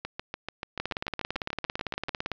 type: two click trains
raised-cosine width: 0.3 ms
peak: -14 / -17 dBFS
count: 28 / 15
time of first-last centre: 0.8-2.317 / 0.05-2.085 s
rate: 17.8 / 6.88 Hz
effects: resampled to 16000 Hz + 8-bit